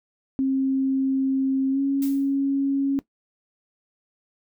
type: tone with pitch glide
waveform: sine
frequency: 267.3 to 275.5 Hz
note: C4 to C#4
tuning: +37 to -11 cents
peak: -19 dBFS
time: 0.39-2.99 s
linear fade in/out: 0 ms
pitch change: +52 cents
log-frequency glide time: 1.71-1.8 s
type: noise with exponential decay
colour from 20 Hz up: blue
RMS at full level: -35 dBFS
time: 2.02-2.37 s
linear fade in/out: 2 ms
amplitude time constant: 74 ms
effects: noise-tail reverb RT60 0.1 s tail -17 dB re dry